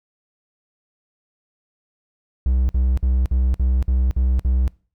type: tone bursts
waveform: triangle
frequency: 63.5 Hz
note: B1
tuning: 49 cents sharp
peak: -13 dBFS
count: 8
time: 2.46-4.678 s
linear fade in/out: 0 ms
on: 230 ms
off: 54 ms
effects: noise-tail reverb RT60 0.4 s tail -23 dB re dry